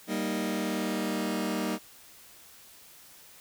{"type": "chord", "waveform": "sawtooth", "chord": "Eb major", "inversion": "first", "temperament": "just", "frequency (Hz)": [194.45, 233.3, 311.1], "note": ["G3", "Bb3", "Eb4"], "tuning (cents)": [-14, 2, 0], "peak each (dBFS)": -29, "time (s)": [0.07, 1.79], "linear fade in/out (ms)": 50, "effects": ["white hiss -53 dBFS RMS until 3.4 s"]}